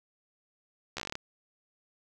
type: slowing click train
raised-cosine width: 0.2 ms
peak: -18 dBFS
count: 10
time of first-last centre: 0.97-1.154 s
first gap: 13 ms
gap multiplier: 1.11
effects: none